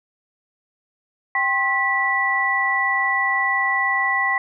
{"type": "tone cluster", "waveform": "sine", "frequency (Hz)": [786, 1064, 1961], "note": ["G5", "C6", "B6"], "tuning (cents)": [4, 29, -13], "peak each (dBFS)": [-25, -24, -19], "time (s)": [1.35, 4.38], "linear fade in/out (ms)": 2, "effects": []}